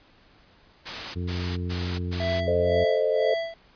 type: noise bursts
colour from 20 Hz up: white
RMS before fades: -32 dBFS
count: 4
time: 0.85-2.41 s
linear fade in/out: 20 ms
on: 300 ms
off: 120 ms
type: harmonic tone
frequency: 89 Hz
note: F2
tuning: 33 cents sharp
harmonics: 1 / 2 / 3 / 4 / 5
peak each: -28 / -34 / -38 / -40 / -42 dBFS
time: 1.15-2.85 s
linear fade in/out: 20 ms
type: tone with tremolo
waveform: square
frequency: 663 Hz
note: E5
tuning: 10 cents sharp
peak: -25 dBFS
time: 2.2-3.54 s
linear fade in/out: 2 ms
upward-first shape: sine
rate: 2 Hz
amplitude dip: 90%
type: chord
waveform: sine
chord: A diminished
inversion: none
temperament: equal with one note detuned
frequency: 440 / 523.3 / 615.5 Hz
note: A4 / C5 / Eb5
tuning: 0 / 0 / -19 cents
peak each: -25 dBFS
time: 2.47-3.34 s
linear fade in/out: 5 ms
effects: pink hiss -57 dBFS RMS until 3.75 s + resampled to 11025 Hz